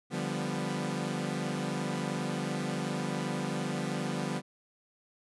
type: chord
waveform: sawtooth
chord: G dominant seventh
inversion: second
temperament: equal with one note detuned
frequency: 146.83 / 174.61 / 197.36 / 246.9 Hz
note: D3 / F3 / G3 / B3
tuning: 0 / 0 / +12 / 0 cents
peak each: -33 dBFS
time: 0.1-4.42 s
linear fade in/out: 50 ms
effects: resampled to 24000 Hz